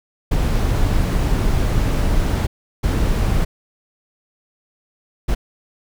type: noise bursts at uneven times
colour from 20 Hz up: brown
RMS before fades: -17 dBFS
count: 3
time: 0.31-2.47 / 2.83-3.45 / 5.28-5.35 s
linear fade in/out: 10 ms
effects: none